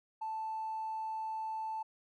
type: tone with tanh clipping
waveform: triangle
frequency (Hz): 880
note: A5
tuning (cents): 0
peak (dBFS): -35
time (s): 0.21-1.83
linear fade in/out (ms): 10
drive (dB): 1
effects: none